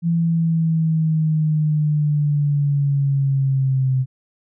sine linear sweep, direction down, 168.7 to 129.7 Hz, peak -15 dBFS, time 0.02-4.06 s, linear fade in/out 50 ms, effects none

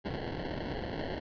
blue noise with sample-and-hold, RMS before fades -37 dBFS, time 0.04-1.2 s, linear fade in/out 20 ms, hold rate 1225 Hz, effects resampled to 11025 Hz

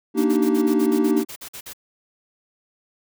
triangle chord, Eb major seventh, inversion second, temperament equal with one note detuned, 233.1 / 293.7 / 311.1 / 385.3 Hz, Bb3 / D4 / Eb4 / G4, 0 / 0 / 0 / -30 cents, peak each -20 dBFS, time 0.14-1.25 s, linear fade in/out 50 ms
white noise bursts, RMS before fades -36 dBFS, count 13, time 0.17-1.734 s, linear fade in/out 10 ms, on 76 ms, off 48 ms
effects none

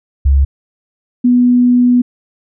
sine tone pair in turn, 68.8 / 245.9 Hz, C#2 / B3, -12 / -7 cents, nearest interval octave + minor seventh, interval 2205 cents, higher second, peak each -6 dBFS, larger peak neither, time 0.25-0.45 / 1.24-2.02 s, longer second, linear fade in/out 10 ms, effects none

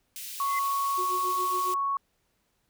white high-pass noise, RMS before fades -39 dBFS, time 0.16-1.74 s, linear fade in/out 0 ms, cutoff 2300 Hz, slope 24 dB/octave
sine tone with exponential growth, 2059 Hz, C7, 28 cents flat, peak -28 dBFS, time 0.4-0.59 s, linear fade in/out 5 ms, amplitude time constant 41 ms
sine tone, 1108.7 Hz, C#6, in tune, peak -25 dBFS, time 0.4-1.97 s, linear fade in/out 2 ms
sine tone with tremolo, 363.4 Hz, F#4, 31 cents flat, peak -33 dBFS, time 0.97-1.76 s, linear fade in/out 20 ms, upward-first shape sine, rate 7.2 Hz, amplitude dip 90%
effects pink hiss -73 dBFS RMS until 2.69 s

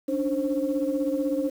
sine tone cluster, 282.3 / 298.3 / 529 Hz, C#4 / D4 / C5, +32 / +27 / +19 cents, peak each -27 dBFS, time 0.08-1.5 s, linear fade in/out 10 ms, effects tanh soft clip ceiling -15 dBFS + 8-bit

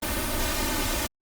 pink noise with comb filter, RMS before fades -27 dBFS, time 0.02-1.07 s, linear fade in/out 10 ms, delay 3.3 ms, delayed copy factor +1, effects Opus 32 kbps

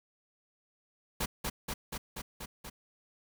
pink noise with echo, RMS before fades -32 dBFS, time 1.2-1.26 s, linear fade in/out 10 ms, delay 240 ms, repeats 6, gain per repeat -2 dB, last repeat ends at 2.7 s, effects none

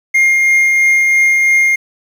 triangle tone with tremolo, 2124 Hz, C7, 25 cents sharp, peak -5 dBFS, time 0.14-1.76 s, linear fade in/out 10 ms, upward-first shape triangle, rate 3 Hz, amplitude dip 25%, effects 7-bit

